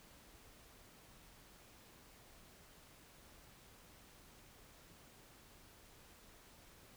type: silence
effects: pink hiss -62 dBFS RMS until 6.96 s